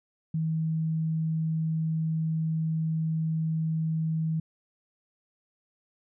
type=tone; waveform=sine; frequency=160 Hz; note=D#3; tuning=49 cents sharp; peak=-25 dBFS; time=0.34-4.4 s; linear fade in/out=5 ms; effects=none